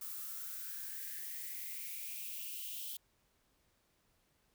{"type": "noise with high-pass filter sweep", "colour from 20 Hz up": "violet", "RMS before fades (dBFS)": -44, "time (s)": [0.01, 2.97], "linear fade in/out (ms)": 5, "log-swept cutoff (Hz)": [1200, 3200], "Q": 7, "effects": ["pink hiss -75 dBFS RMS until 4.54 s"]}